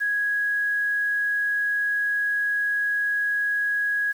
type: tone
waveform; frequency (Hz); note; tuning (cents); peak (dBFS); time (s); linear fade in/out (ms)
sine; 1661.2; G#6; 0; -21; 0-4.13; 20
effects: 8-bit